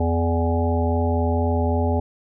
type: harmonic tone with a mistuned harmonic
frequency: 83.8 Hz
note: E2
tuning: 29 cents sharp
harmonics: 1 / 3 / 5 / 7 / 9 / 10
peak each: -20 / -25 / -27 / -28 / -30 / -30 dBFS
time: 0-2 s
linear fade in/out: 5 ms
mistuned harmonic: 3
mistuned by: -17 cents
effects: none